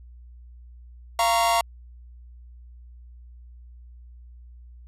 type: chord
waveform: 45% pulse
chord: Bb minor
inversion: second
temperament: equal with one note detuned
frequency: 688 / 932.3 / 1108.7 Hz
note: F5 / Bb5 / Db6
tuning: -26 / 0 / 0 cents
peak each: -22 / -23 / -26 dBFS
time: 1.19-1.61 s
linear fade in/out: 2 ms
effects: added 60 Hz sine -43 dBFS peak until 4.87 s + resampled to 32000 Hz